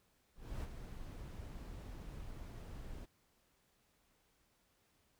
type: noise with ADSR envelope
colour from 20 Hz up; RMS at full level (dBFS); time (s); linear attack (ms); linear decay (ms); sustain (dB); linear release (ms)
brown; -41; 0.35-3.06; 280; 35; -7; 14
effects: pink hiss -75 dBFS RMS until 5.19 s